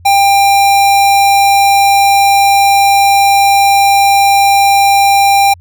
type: tone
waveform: square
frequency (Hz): 795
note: G5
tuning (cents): +24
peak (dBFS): -6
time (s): 0.05-5.54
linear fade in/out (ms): 10
effects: added 87 Hz sine -35 dBFS peak until 5.6 s